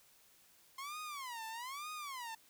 sawtooth tone with vibrato, 1050 Hz, C6, 6 cents sharp, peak -39 dBFS, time 0.78-2.35 s, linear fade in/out 5 ms, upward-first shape sine, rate 1.1 Hz, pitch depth 290 cents each way, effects white hiss -66 dBFS RMS until 2.49 s

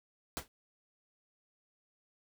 pink noise with exponential decay, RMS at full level -34 dBFS, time 0.37-0.48 s, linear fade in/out 0 ms, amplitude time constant 23 ms, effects none

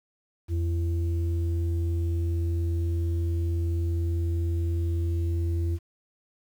sine tone pair together, 84.28 / 337.1 Hz, E2 / E4, +39 / +39 cents, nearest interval 2 octaves, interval 2400 cents, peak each -23 / -34 dBFS, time 0.48-5.79 s, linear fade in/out 50 ms, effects tanh soft clip ceiling -18 dBFS + 9-bit

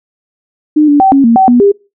sine tone with pitch steps, 302.8 / 290 / 770 / 274.8 / 231.1 / 763 / 243.3 / 401.8 Hz, D#4 / D4 / G5 / C#4 / A#3 / G5 / B3 / G4, -47 / -22 / -31 / -15 / -15 / -47 / -26 / +43 cents, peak -3 dBFS, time 0.76-1.72 s, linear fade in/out 10 ms, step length 120 ms, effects noise-tail reverb RT60 0.3 s tail -25 dB re dry

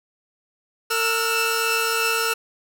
sawtooth tone cluster, 454 / 1323 / 1430 / 2649 Hz, A#4 / E6 / F6 / E7, -46 / +6 / +41 / +8 cents, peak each -22 dBFS, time 0.9-2.34 s, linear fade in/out 10 ms, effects none

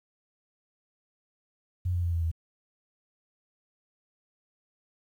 sine tone with pitch steps, 89.9 / 87.8 / 85.74 / 83.73 / 81.77 Hz, F#2 / F2 / F2 / E2 / E2, -49 / +10 / -31 / +28 / -13 cents, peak -25 dBFS, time 1.85-2.315 s, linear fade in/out 10 ms, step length 93 ms, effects 10-bit

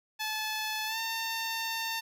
10% pulse tone with pitch glide, 865 to 904.9 Hz, A5 to A5, -30 to +48 cents, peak -23 dBFS, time 0.19-2.01 s, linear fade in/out 20 ms, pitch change +78 cents, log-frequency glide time 0.86-0.98 s, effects none

